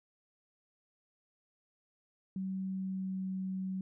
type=tone with pitch glide; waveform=sine; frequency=190 to 188.69 Hz; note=F#3 to F#3; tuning=+46 to +34 cents; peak=-34 dBFS; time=2.36-3.81 s; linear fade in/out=2 ms; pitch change=-12 cents; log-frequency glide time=2.67-3.3 s; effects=none